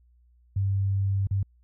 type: tone with dropouts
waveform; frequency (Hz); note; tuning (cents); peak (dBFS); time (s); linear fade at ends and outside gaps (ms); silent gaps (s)
sine; 98; G2; 0; -22; 0.56-1.43; 5; 1.271-1.309
effects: added 60 Hz sine -57 dBFS peak until 1.63 s